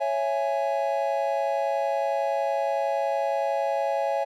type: chord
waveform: triangle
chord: C# minor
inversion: none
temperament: just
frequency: 554.4 / 665.2 / 831.5 Hz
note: C#5 / E5 / G#5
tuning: 0 / +16 / +2 cents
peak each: -25 / -26 / -26 dBFS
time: 0-4.25 s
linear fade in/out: 20 ms
effects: none